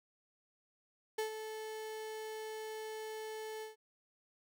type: tone with ADSR envelope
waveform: 35% pulse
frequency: 435.9 Hz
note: A4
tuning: 16 cents flat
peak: -31 dBFS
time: 1.18-3.76 s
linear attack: 8 ms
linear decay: 110 ms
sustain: -9 dB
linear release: 140 ms
effects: none